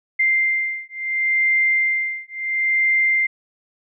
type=beating tone pair; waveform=sine; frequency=2093 / 2093.72 Hz; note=C7 / C7; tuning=0 / +1 cents; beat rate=0.72 Hz; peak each=-20 dBFS; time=0.19-3.27 s; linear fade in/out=10 ms; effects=none